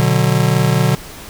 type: chord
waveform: square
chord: B minor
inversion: none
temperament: just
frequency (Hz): 123.47 / 148.16 / 185.21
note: B2 / D3 / F#3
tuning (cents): 0 / +16 / +2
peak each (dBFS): -16 / -16 / -19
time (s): 0-0.95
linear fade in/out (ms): 0
effects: pink hiss -34 dBFS RMS until 1.29 s